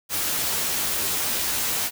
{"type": "noise with comb filter", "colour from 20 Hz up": "white", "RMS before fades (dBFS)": -25, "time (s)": [0.09, 1.91], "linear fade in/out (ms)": 50, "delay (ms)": 13, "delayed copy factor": 0.5, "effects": []}